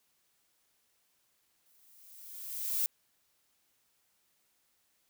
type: noise with exponential growth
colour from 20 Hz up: violet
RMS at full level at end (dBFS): -29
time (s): 1.66-2.86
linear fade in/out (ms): 0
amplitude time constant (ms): 260
effects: white hiss -74 dBFS RMS until 5.09 s